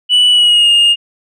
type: tone with pitch glide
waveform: sine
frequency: 2960 to 2836 Hz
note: F#7 to F7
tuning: 0 to +26 cents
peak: -3 dBFS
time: 0.09-0.96 s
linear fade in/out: 50 ms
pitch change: -74 cents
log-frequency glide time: 0.3-0.7 s
effects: tanh soft clip ceiling -5 dBFS